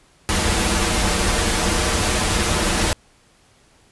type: noise with comb filter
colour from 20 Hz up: pink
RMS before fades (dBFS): -19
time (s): 0.29-2.93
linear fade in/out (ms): 0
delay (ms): 7.4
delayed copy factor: -0.65
effects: pink hiss -55 dBFS RMS until 3.91 s + resampled to 24000 Hz